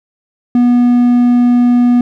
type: tone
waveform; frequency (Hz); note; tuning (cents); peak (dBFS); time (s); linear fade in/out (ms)
triangle; 243.4; B3; -25; -4; 0.55-2.01; 2
effects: none